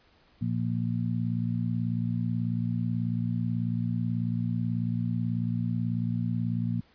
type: harmonic tone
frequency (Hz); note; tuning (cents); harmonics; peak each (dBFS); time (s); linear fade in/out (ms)
58.27; A#1; 0; 2 / 3 / 4; -29 / -31 / -32; 0.41-6.81; 10
effects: pink hiss -62 dBFS RMS until 6.94 s + resampled to 11025 Hz

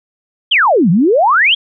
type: exponential two-way sweep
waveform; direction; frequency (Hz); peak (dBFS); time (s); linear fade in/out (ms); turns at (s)
sine; down then up; 3400 to 157.3 to 3400; -7; 0.51-1.55; 10; 0.9
effects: none

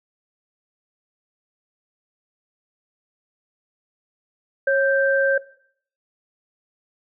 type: tone pair together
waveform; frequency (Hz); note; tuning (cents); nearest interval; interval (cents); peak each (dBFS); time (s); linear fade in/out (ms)
sine; 547.7 / 1568; C#5 / G6; -21 / 0; octave + tritone; 1821; -17 / -20; 4.67-5.38; 5
effects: noise-tail reverb RT60 0.6 s tail -19 dB re dry

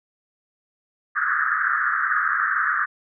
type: band-pass noise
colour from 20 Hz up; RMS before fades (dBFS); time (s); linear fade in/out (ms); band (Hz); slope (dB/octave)
pink; -22; 1.15-2.86; 20; 1200 to 1800; 96
effects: none

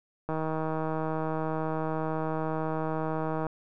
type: click train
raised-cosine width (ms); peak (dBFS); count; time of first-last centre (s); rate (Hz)
1; -18; 503; 0.29-3.467; 158
effects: none

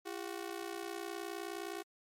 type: ring-modulated tone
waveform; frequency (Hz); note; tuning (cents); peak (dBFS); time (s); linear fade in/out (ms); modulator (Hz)
sawtooth; 370; F#4; 0; -33; 0.05-1.83; 20; 29.8
effects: MP3 64 kbps

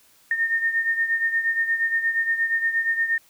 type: beating tone pair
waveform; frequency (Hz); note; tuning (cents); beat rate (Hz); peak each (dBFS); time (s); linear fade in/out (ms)
sine; 1825 / 1833.5; A#6 / A#6; -37 / -29; 8.5; -21 / -27; 0.31-3.18; 2
effects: white hiss -57 dBFS RMS until 3.29 s

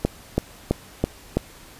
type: click train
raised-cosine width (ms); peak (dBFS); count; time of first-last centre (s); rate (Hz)
2; -5; 5; 0.05-1.37; 3.03
effects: pink hiss -46 dBFS RMS until 1.79 s + resampled to 32000 Hz

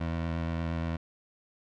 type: tone with vibrato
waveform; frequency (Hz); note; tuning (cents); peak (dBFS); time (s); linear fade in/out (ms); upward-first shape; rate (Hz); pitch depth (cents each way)
20% pulse; 82.8; E2; +8; -25; 0-0.97; 10; triangle; 8.5; 25
effects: low-pass 3000 Hz 12 dB/octave

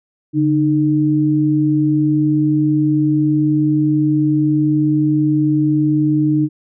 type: tone pair together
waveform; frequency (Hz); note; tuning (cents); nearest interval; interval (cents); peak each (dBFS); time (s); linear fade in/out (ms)
sine; 144.4 / 306; D3 / D#4; -29 / -29; octave + minor second; 1300; -17 / -13; 0.33-6.49; 50
effects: none

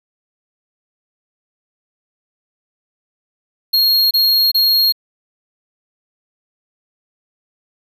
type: tone bursts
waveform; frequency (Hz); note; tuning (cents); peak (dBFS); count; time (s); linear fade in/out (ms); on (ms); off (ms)
square; 4269; C8; +34; -11; 3; 3.73-4.924; 10; 380; 27
effects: none

